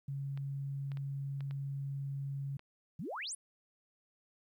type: tone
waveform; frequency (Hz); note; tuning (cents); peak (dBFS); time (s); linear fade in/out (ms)
sine; 138.59; C#3; 0; -36; 0.08-2.57; 5
type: clicks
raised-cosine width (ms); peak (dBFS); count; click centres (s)
0.3; -36; 6; 0.375 / 0.918 / 0.972 / 1.407 / 1.51 / 2.594
type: exponential sweep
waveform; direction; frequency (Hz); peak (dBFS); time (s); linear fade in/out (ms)
sine; up; 133.2 to 10860; -38; 2.99-3.35; 5
effects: 12-bit